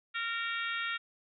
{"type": "harmonic tone with a mistuned harmonic", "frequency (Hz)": 461.3, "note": "A#4", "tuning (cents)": -18, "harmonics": [3, 4, 5, 6, 7, 8], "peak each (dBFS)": [-36, -38, -40, -42, -43, -44], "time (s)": [0.14, 0.98], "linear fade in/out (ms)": 20, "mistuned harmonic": 7, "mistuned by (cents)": 21, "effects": []}